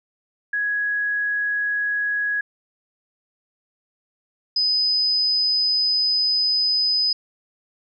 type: tone pair in turn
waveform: sine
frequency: 1668 / 5012 Hz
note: G#6 / D#8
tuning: +7 / +12 cents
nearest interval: octave + perfect fifth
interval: 1905 cents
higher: second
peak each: -20 / -17 dBFS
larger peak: second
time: 0.53-2.41 / 4.56-7.13 s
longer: second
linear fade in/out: 5 ms
effects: none